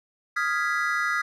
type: chord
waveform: triangle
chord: F half-diminished seventh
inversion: third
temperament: equal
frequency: 1244.5 / 1396.9 / 1661.2 / 1975.5 Hz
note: Eb6 / F6 / Ab6 / Cb7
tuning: 0 / 0 / 0 / 0 cents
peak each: -27 dBFS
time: 0.36-1.22 s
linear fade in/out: 10 ms
effects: none